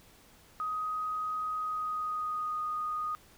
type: tone with pitch glide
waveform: sine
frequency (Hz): 1255 to 1236.3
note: D#6 to D#6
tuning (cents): +15 to -11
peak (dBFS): -31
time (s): 0.6-3.15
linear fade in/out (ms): 0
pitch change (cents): -26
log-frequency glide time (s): 1.57-2.65
effects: pink hiss -59 dBFS RMS until 3.37 s